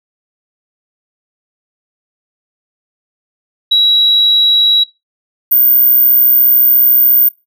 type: tone pair in turn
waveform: sine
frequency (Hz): 3883 / 14463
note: B7 / A9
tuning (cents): -30 / +46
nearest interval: octave + major seventh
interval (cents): 2276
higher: second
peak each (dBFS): -5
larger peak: neither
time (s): 3.71-4.84 / 5.51-7.29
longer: second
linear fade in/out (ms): 10
effects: noise-tail reverb RT60 0.2 s tail -18 dB re dry + tanh soft clip ceiling -1 dBFS